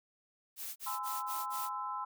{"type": "noise bursts", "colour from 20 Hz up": "blue", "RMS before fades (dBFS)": -42, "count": 5, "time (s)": [0.56, 1.696], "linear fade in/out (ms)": 50, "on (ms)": 200, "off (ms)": 34}
{"type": "chord", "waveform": "sine", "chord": "Ab augmented", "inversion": "none", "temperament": "equal with one note detuned", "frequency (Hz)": [830.6, 1025.6, 1318.5], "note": ["Ab5", "C6", "E6"], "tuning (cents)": [0, -35, 0], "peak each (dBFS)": [-43, -38, -41], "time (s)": [0.86, 2.05], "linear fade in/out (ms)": 10}
{"effects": []}